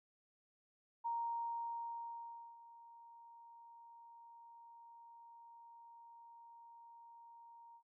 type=tone with ADSR envelope; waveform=sine; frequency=932.3 Hz; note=A#5; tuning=in tune; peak=-36 dBFS; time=1.04-7.83 s; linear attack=21 ms; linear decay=1500 ms; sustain=-20 dB; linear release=77 ms; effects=none